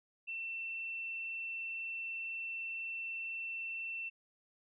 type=tone; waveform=sine; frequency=2689 Hz; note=E7; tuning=34 cents sharp; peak=-38 dBFS; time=0.27-4.1 s; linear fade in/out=20 ms; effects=none